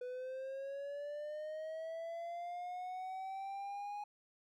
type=linear sweep; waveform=triangle; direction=up; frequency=493.9 to 830.6 Hz; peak=-39 dBFS; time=0.01-4.04 s; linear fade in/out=5 ms; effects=none